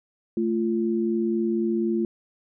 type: tone pair together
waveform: sine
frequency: 220.9 / 344.9 Hz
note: A3 / F4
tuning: +7 / -22 cents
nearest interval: minor sixth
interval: 771 cents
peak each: -24 dBFS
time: 0.37-2.05 s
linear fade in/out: 2 ms
effects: none